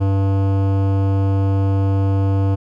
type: tone with hard clipping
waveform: sine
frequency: 97.5 Hz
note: G2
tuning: 9 cents flat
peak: -16 dBFS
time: 0-2.56 s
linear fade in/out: 20 ms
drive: 16 dB
effects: none